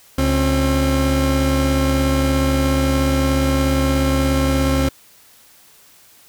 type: tone pair together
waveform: 30% pulse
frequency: 71.1 / 267.5 Hz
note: C#2 / C4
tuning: +45 / +38 cents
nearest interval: octave + major seventh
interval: 2293 cents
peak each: -15 dBFS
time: 0.18-4.89 s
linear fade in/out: 5 ms
effects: white hiss -49 dBFS RMS until 6.28 s